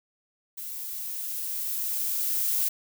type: noise with level ramp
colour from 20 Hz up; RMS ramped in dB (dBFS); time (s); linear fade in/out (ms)
violet; -37 to -25; 0.57-2.69; 10
effects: none